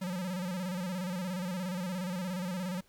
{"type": "tone with vibrato", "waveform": "square", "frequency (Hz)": 182.3, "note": "F#3", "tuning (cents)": -25, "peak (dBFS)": -34, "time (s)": [0.01, 2.81], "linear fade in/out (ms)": 10, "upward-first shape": "square", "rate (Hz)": 17, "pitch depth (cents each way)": 73, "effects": ["pink hiss -66 dBFS RMS until 2.88 s"]}